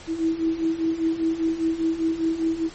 sine beating tone pair, 322.7 / 327.7 Hz, E4 / E4, -37 / -10 cents, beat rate 5 Hz, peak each -26 / -22 dBFS, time 0.07-2.7 s, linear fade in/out 50 ms, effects pink hiss -43 dBFS RMS until 2.74 s + MP3 32 kbps

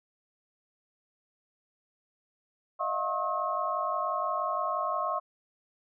sine tone cluster, 615 / 661 / 712 / 1081 / 1278 Hz, D#5 / E5 / F5 / C#6 / D#6, -20 / +5 / +33 / -44 / +46 cents, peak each -36 / -38 / -36 / -30 / -36 dBFS, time 2.79-5.2 s, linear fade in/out 20 ms, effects none

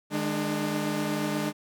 sawtooth tone cluster, 153.3 / 207.7 / 298.3 Hz, D#3 / G#3 / D4, -25 / 0 / +27 cents, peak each -30 / -27 / -26 dBFS, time 0.1-1.53 s, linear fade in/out 50 ms, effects none

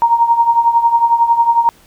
sine tone with tremolo, 932.3 Hz, A#5, in tune, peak -5 dBFS, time 0.02-1.69 s, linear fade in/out 0 ms, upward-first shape triangle, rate 11 Hz, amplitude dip 80%, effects pink hiss -48 dBFS RMS until 1.86 s

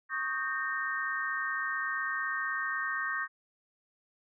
sine chord, Eb dominant seventh, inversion third, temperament equal with one note detuned, 1108.7 / 1244.5 / 1568 / 1839 Hz, Db6 / Eb6 / G6 / Bb6, 0 / 0 / 0 / -24 cents, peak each -38 / -39 / -35 / -34 dBFS, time 0.09-3.28 s, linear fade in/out 50 ms, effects none

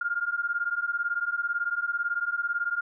sine beating tone pair, 1400 / 1418 Hz, F6 / F6, +4 / +26 cents, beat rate 18 Hz, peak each -29 dBFS, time 0.01-2.81 s, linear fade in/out 5 ms, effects none

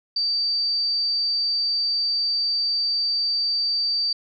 sine tone, 4636 Hz, D8, 23 cents flat, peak -20 dBFS, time 0.16-4.13 s, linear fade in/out 5 ms, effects none

